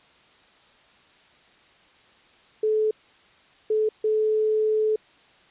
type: tone bursts at uneven times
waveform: sine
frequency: 432.4 Hz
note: A4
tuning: 30 cents flat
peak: -19 dBFS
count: 3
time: 2.63-2.91 / 3.7-3.89 / 4.04-4.96 s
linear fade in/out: 5 ms
effects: white hiss -56 dBFS RMS until 5.5 s + resampled to 8000 Hz